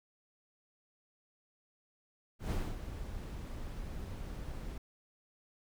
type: noise with ADSR envelope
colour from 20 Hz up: brown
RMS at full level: -32 dBFS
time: 2.39-4.78 s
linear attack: 120 ms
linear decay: 240 ms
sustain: -10 dB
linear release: 4 ms
effects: none